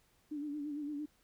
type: tone with vibrato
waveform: sine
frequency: 293.7 Hz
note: D4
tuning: in tune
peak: -37 dBFS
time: 0.31-1.06 s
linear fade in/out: 10 ms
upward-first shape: sine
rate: 8.8 Hz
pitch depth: 59 cents each way
effects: pink hiss -71 dBFS RMS until 1.23 s